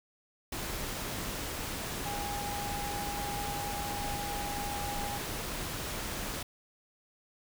sine tone in noise, 816 Hz, G#5, 31 cents flat, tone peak -37 dBFS, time 2.05-5.18 s, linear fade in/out 5 ms, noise pink, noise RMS -37 dBFS, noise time 0.52-6.43 s, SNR -3 dB, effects none

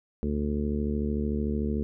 harmonic tone, 73.42 Hz, D2, in tune, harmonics 1 / 2 / 3 / 4 / 5 / 6 / 7, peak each -30 / -37 / -29 / -39 / -36 / -36 / -48 dBFS, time 0.23-1.83 s, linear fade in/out 0 ms, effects none

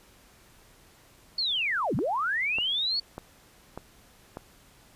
sine linear two-way sweep, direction down then up, 4499 to 103.83 to 4499 Hz, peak -25 dBFS, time 1.38-3 s, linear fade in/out 5 ms, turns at 1.95 s
click train, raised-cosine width 1 ms, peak -22 dBFS, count 5, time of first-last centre 1.99-4.371 s, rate 1.68 Hz
effects pink hiss -57 dBFS RMS until 4.95 s + resampled to 32000 Hz

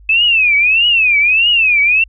sine tone with vibrato, 2571 Hz, E7, 44 cents flat, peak -8 dBFS, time 0.09-2.04 s, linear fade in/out 5 ms, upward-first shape triangle, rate 1.6 Hz, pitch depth 230 cents each way, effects added 50 Hz sine -38 dBFS peak until 2.08 s

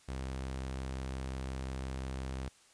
sawtooth tone, 65.7 Hz, C2, 8 cents sharp, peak -33 dBFS, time 0.08-2.49 s, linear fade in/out 10 ms, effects white hiss -63 dBFS RMS until 2.73 s + resampled to 22050 Hz

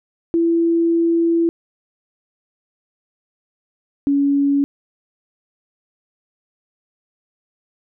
sine tone pair in turn, 334.8 / 281.5 Hz, E4 / C#4, +27 / +27 cents, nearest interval minor third, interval 300 cents, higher first, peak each -13 dBFS, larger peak neither, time 0.34-1.49 / 4.07-4.64 s, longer first, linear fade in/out 0 ms, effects none

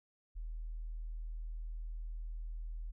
sine tone, 40.03 Hz, D#1, 50 cents sharp, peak -39 dBFS, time 0.35-2.92 s, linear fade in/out 20 ms, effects none

